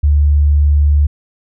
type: tone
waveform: sine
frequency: 73.1 Hz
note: D2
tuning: 7 cents flat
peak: -7 dBFS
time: 0.03-1.07 s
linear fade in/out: 10 ms
effects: none